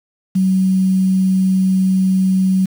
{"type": "tone with quantisation", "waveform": "sine", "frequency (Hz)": 188.4, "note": "F#3", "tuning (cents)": 32, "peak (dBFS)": -11, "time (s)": [0.35, 2.66], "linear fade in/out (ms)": 10, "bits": 6, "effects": []}